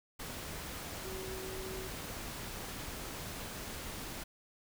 sine tone in noise, 377.5 Hz, F#4, 35 cents sharp, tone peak -43 dBFS, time 1.04-1.88 s, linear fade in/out 10 ms, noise pink, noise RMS -43 dBFS, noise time 0.19-4.24 s, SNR -3 dB, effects none

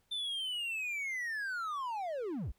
triangle linear sweep, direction down, 3573 to 32.32 Hz, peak -33 dBFS, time 0.11-2.52 s, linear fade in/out 10 ms, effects pink hiss -74 dBFS RMS until 2.58 s

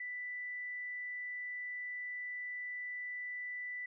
sine tone, 1980 Hz, B6, 4 cents sharp, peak -39 dBFS, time 0-3.86 s, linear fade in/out 5 ms, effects none

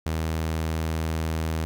sawtooth tone, 80.1 Hz, E2, 49 cents flat, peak -21 dBFS, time 0.06-1.65 s, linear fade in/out 0 ms, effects 10-bit

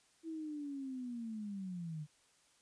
sine linear sweep, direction down, 329.6 to 146.83 Hz, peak -40 dBFS, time 0.23-2.07 s, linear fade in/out 50 ms, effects white hiss -70 dBFS RMS until 2.61 s + resampled to 22050 Hz

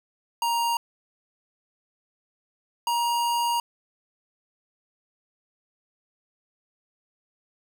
square tone pair in turn, 937 / 945.2 Hz, A#5 / A#5, +9 / +24 cents, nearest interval unison, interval 15 cents, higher second, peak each -23 dBFS, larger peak neither, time 0.42-0.77 / 2.87-3.6 s, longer second, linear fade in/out 2 ms, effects none

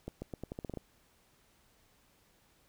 accelerating click train, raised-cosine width 2 ms, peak -26 dBFS, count 10, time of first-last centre 0.08-0.773 s, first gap 140 ms, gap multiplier 0.84, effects pink hiss -68 dBFS RMS until 2.68 s

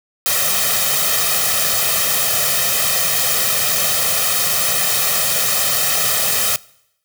white noise with comb filter, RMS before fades -17 dBFS, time 0.26-6.56 s, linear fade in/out 0 ms, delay 1.6 ms, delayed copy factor +0.9, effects noise-tail reverb RT60 0.8 s tail -23 dB re dry + high-pass 100 Hz 12 dB/octave

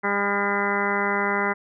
harmonic tone with a mistuned harmonic, 201.4 Hz, G3, 47 cents sharp, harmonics 1 / 2 / 3 / 4 / 5 / 6 / 7 / 8 / 9 / 10, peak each -30 / -28 / -33 / -30 / -29 / -32 / -29 / -33 / -33 / -28 dBFS, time 0.03-1.54 s, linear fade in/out 20 ms, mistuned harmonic 6, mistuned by +15 cents, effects none

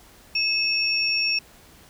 sine tone pair together, 2600 / 5509 Hz, E7 / F8, -24 / -25 cents, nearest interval octave + minor second, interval 1299 cents, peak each -23 dBFS, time 0.35-1.39 s, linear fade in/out 5 ms, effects pink hiss -51 dBFS RMS until 1.89 s

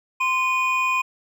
triangle tone pair together, 1037 / 2466 Hz, C6 / D#7, -16 / -16 cents, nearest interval octave + minor third, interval 1500 cents, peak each -20 dBFS, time 0.2-1.02 s, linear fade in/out 10 ms, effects none

